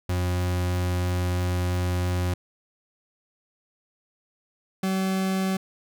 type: tone pair in turn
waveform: 40% pulse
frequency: 89.7 / 190.07 Hz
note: F2 / F#3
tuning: +47 / +47 cents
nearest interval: octave + minor second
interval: 1300 cents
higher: second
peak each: -22 dBFS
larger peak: neither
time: 0.09-2.34 / 4.83-5.57 s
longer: first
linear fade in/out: 5 ms
effects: none